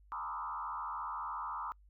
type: tone with frequency modulation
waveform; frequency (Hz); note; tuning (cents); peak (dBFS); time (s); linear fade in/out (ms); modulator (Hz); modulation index
sine; 1100; C#6; -14; -37; 0.12-1.72; 0; 77; 2.8
effects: noise-tail reverb RT60 0.1 s tail -26 dB re dry + added 50 Hz sine -59 dBFS peak until 1.89 s